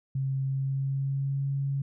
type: tone with pitch glide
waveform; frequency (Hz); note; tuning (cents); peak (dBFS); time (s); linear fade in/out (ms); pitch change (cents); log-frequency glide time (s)
sine; 134.6 to 138.3; C3 to C#3; +49 to -4; -26; 0.15-1.82; 5; +47; 0.43-1.47
effects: none